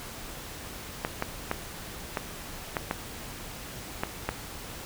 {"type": "clicks", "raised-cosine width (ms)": 0.5, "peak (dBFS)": -12, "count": 8, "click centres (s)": [1.049, 1.224, 1.514, 2.172, 2.768, 2.911, 4.035, 4.29], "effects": ["pink hiss -41 dBFS RMS until 4.85 s"]}